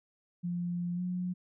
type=tone with pitch glide; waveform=sine; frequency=174.9 to 180.23 Hz; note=F3 to F#3; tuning=+3 to -45 cents; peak=-31 dBFS; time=0.43-1.34 s; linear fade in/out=20 ms; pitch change=+52 cents; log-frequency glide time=0.95-1.01 s; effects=none